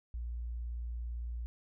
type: tone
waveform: sine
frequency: 58.9 Hz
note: A#1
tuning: 19 cents sharp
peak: -36 dBFS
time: 0.14-1.46 s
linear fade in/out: 0 ms
effects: none